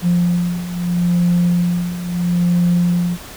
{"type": "beating tone pair", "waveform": "sine", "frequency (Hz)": [174.61, 175.37], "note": ["F3", "F3"], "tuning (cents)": [0, 7], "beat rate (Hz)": 0.76, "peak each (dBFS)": [-18, -14], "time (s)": [0.02, 3.18], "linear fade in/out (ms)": 50, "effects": ["tanh soft clip ceiling -8 dBFS", "pink hiss -35 dBFS RMS until 3.36 s"]}